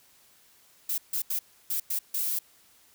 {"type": "noise bursts at uneven times", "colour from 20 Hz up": "violet", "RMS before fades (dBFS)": -29, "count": 6, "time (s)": [[0.89, 0.98], [1.13, 1.22], [1.3, 1.39], [1.7, 1.8], [1.9, 1.99], [2.14, 2.39]], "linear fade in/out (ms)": 5, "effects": ["white hiss -60 dBFS RMS until 2.94 s"]}